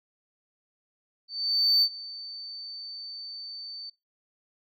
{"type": "tone with ADSR envelope", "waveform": "sine", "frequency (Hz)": 4553, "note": "C#8", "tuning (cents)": 45, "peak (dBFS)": -16, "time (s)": [1.28, 3.9], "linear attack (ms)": 540, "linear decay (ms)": 67, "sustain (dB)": -21, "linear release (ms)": 9, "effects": ["noise-tail reverb RT60 0.2 s tail -21 dB re dry", "tanh soft clip ceiling -16 dBFS"]}